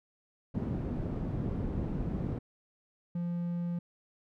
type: low-pass noise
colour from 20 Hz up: white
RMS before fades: -34 dBFS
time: 0.54-2.39 s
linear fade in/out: 10 ms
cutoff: 210 Hz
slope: 12 dB/octave
type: tone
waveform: triangle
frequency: 173.2 Hz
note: F3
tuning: 14 cents flat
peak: -29 dBFS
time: 3.15-3.79 s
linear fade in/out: 5 ms
effects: none